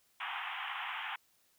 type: band-pass noise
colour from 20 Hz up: pink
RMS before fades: -40 dBFS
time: 0.2-1.16 s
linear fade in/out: 5 ms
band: 760 to 3300 Hz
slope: 96 dB/octave
effects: white hiss -71 dBFS RMS until 1.58 s